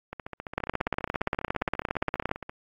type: two click trains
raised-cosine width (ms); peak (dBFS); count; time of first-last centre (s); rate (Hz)
0.5; -21 / -10; 36 / 31; 0.13-2.495 / 0.58-2.314; 14.8 / 17.3
effects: AAC 48 kbps